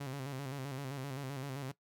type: tone with vibrato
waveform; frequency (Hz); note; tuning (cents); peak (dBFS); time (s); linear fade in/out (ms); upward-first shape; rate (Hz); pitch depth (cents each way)
sawtooth; 136.1; C#3; -31; -35; 0-1.72; 10; square; 7.7; 71
effects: noise-tail reverb RT60 0.1 s tail -17 dB re dry